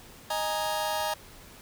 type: chord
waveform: sawtooth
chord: D# suspended fourth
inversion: none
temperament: just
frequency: 622.3 / 829.7 / 933.4 Hz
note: D#5 / G#5 / A#5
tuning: 0 / -2 / +2 cents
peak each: -28 dBFS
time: 0.3-1.14 s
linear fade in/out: 5 ms
effects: pink hiss -50 dBFS RMS until 1.61 s